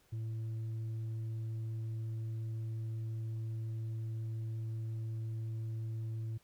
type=tone with tanh clipping; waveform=sine; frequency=111.8 Hz; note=A2; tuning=28 cents sharp; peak=-37 dBFS; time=0.12-6.38 s; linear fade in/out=10 ms; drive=3 dB; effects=pink hiss -69 dBFS RMS until 6.43 s